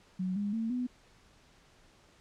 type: tone with pitch steps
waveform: sine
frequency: 185 / 204.1 / 225.1 / 248.4 Hz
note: F#3 / G#3 / A3 / B3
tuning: 0 / -30 / +40 / +10 cents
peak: -30 dBFS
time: 0.19-0.87 s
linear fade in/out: 10 ms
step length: 170 ms
effects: pink hiss -62 dBFS RMS until 2.2 s + low-pass 7000 Hz 12 dB/octave